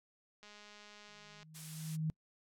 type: click train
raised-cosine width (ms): 0.2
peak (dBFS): -39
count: 209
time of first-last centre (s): 0.43-1.43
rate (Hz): 208
type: tone with exponential growth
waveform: sine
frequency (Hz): 157.4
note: D#3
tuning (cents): +20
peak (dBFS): -31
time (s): 1.08-2.1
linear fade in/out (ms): 0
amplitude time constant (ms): 220
type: noise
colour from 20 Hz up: blue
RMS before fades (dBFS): -46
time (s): 1.54-1.97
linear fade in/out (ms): 20
effects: noise-tail reverb RT60 0.1 s tail -26 dB re dry + low-pass 10000 Hz 12 dB/octave